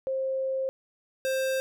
sine / square tone pair in turn, 530 / 527.5 Hz, C5 / C5, +22 / +14 cents, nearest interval unison, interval 8 cents, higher first, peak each -26 dBFS, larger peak neither, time 0.07-0.69 / 1.25-1.6 s, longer first, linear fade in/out 0 ms, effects none

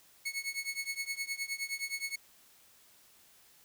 sawtooth tone with tremolo, 2200 Hz, C#7, 14 cents flat, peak -28 dBFS, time 0.25-2.16 s, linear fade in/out 10 ms, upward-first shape triangle, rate 9.6 Hz, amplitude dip 95%, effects white hiss -62 dBFS RMS until 3.64 s

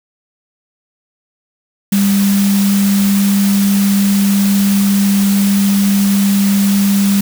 sine tone in noise, 199.1 Hz, G3, 27 cents sharp, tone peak -9 dBFS, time 1.92-7.21 s, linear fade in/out 5 ms, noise white, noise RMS -22 dBFS, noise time 1.92-7.21 s, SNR +10 dB, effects none

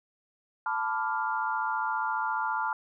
sine chord, B half-diminished seventh, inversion third, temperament equal with one note detuned, 880 / 994.6 / 1174.7 / 1396.9 Hz, A5 / B5 / D6 / F6, 0 / +12 / 0 / 0 cents, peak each -31 / -33 / -36 / -32 dBFS, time 0.66-2.73 s, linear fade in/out 2 ms, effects none

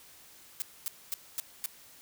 blue noise bursts, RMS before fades -33 dBFS, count 5, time 0.6-1.66 s, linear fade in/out 0 ms, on 20 ms, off 240 ms, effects white hiss -55 dBFS RMS until 2.01 s

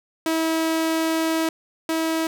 sawtooth tone pair in turn, 323.2 / 323.2 Hz, E4 / E4, -34 / -34 cents, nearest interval unison, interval 0 cents, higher neither, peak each -16 / -17 dBFS, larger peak first, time 0.26-1.49 / 1.89-2.27 s, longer first, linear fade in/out 2 ms, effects none

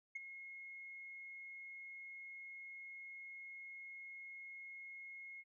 sine tone with ADSR envelope, 2160 Hz, C#7, 45 cents flat, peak -38 dBFS, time 0.15-5.44 s, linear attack 9 ms, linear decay 20 ms, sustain -11 dB, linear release 44 ms, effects tanh soft clip ceiling -37 dBFS

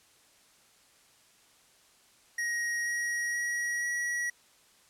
square tone with pitch steps, 1886 / 1898 / 1910.1 / 1922.3 Hz, A#6 / A#6 / A#6 / B6, +20 / +31 / +42 / -47 cents, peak -30 dBFS, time 2.38-4.3 s, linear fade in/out 5 ms, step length 480 ms, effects white hiss -62 dBFS RMS until 4.89 s + low-pass 10000 Hz 12 dB/octave

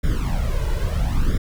brown noise with flanger, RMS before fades -20 dBFS, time 0.03-1.38 s, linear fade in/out 10 ms, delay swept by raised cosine 0.56 to 2.06 ms, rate 0.74 Hz, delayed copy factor +0.85, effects none

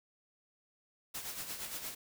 white noise with tremolo, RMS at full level -40 dBFS, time 1.14-1.95 s, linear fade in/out 10 ms, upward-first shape sine, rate 8.6 Hz, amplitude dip 55%, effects none

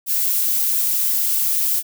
violet noise, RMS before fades -19 dBFS, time 0.06-1.83 s, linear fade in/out 50 ms, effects none

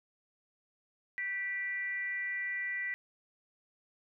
sine tone with frequency modulation, 1961 Hz, B6, 13 cents flat, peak -33 dBFS, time 1.18-2.94 s, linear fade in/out 0 ms, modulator 412 Hz, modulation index 0.41, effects none

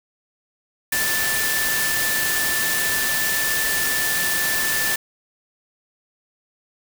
sine tone in noise, 1760 Hz, A6, in tune, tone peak -23 dBFS, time 0.92-4.96 s, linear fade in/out 5 ms, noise white, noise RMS -23 dBFS, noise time 0.92-4.96 s, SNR -3 dB, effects none

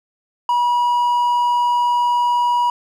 triangle tone, 967 Hz, B5, 37 cents flat, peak -12 dBFS, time 0.49-2.7 s, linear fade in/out 2 ms, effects none

